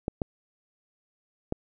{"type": "clicks", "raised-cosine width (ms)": 2, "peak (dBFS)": -14, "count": 3, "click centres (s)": [0.081, 0.218, 1.524], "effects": []}